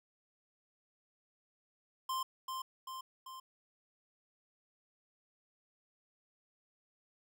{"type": "tone with echo", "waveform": "square", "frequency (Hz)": 1046.5, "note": "C6", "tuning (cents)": 0, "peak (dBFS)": -35, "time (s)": [2.09, 2.23], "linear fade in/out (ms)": 5, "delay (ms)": 390, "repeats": 3, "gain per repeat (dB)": -4, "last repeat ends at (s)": 3.4, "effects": []}